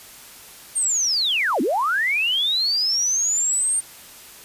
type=linear two-way sweep; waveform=sine; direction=down then up; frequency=8870 to 220 to 8870 Hz; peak=-18 dBFS; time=0.75-3.81 s; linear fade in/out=20 ms; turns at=1.61 s; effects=white hiss -43 dBFS RMS until 4.44 s + resampled to 32000 Hz